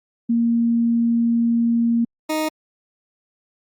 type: tone pair in turn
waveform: sine / 20% pulse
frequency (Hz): 233.1 / 311.2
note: A#3 / D#4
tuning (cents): 0 / 0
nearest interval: perfect fourth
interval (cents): 500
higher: second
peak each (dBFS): -15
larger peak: neither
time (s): 0.29-2.05 / 2.29-2.49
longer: first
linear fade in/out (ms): 10
effects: Opus 48 kbps